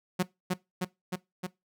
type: tone with echo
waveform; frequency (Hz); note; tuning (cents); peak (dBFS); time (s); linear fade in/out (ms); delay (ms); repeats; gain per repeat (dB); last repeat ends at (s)
sawtooth; 182.4; F#3; -24; -20; 0.19-0.23; 10; 310; 4; -2; 1.47
effects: noise-tail reverb RT60 0.2 s tail -20 dB re dry